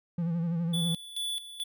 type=tone with vibrato; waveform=triangle; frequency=168.6 Hz; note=E3; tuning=39 cents sharp; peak=-25 dBFS; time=0.18-0.95 s; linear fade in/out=5 ms; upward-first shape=sine; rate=12 Hz; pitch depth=59 cents each way
type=tone with tremolo; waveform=square; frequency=3454 Hz; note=A7; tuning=33 cents flat; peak=-31 dBFS; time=0.73-1.64 s; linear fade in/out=10 ms; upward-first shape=square; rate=2.3 Hz; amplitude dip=75%
effects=none